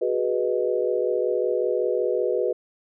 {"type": "chord", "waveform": "sine", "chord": "G# minor seventh", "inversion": "third", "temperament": "equal with one note detuned", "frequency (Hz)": [370, 415.3, 490.5, 622.3], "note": ["F#4", "G#4", "B4", "D#5"], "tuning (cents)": [0, 0, -12, 0], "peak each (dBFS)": [-26, -27, -24, -30], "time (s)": [0.01, 2.53], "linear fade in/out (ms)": 10, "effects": []}